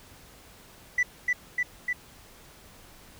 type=tone with echo; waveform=sine; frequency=1975.5 Hz; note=B6; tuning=in tune; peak=-18 dBFS; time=0.98-1.03 s; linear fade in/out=5 ms; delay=300 ms; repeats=3; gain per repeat=-2 dB; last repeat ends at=1.93 s; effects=tanh soft clip ceiling -19 dBFS + pink hiss -52 dBFS RMS until 3.19 s